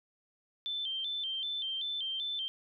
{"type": "tone with vibrato", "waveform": "sine", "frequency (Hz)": 3331, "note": "G#7", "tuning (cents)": 4, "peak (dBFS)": -33, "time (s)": [0.66, 2.48], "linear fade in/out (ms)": 0, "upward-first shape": "square", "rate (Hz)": 2.6, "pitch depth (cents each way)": 100, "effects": []}